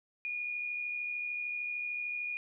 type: tone with amplitude modulation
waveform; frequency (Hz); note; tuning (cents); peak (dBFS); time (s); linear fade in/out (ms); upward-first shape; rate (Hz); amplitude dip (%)
sine; 2442; D#7; -33; -32; 0.25-2.37; 0; sine; 73.3; 40
effects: none